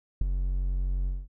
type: tone with ADSR envelope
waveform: triangle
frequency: 45.77 Hz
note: F#1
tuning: 18 cents flat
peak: -16 dBFS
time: 0.21-1.28 s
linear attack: 5 ms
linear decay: 9 ms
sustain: -7 dB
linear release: 210 ms
effects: none